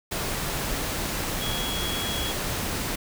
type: tone in noise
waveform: sine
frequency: 3329 Hz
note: G#7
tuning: 3 cents sharp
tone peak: -31 dBFS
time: 1.41-2.32 s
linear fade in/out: 10 ms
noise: pink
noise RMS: -29 dBFS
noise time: 0.11-2.96 s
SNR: -5 dB
effects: none